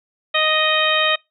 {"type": "harmonic tone", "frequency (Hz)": 622.3, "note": "D#5", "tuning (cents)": 0, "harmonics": [1, 2, 3, 4, 5, 6], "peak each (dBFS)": [-22, -22, -22, -22, -22, -22], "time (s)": [0.34, 1.16], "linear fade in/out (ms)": 10, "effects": ["noise-tail reverb RT60 0.2 s tail -25 dB re dry"]}